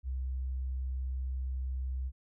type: tone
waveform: sine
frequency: 64.7 Hz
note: C2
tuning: 19 cents flat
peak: -32 dBFS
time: 0.03-2.12 s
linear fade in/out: 50 ms
effects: none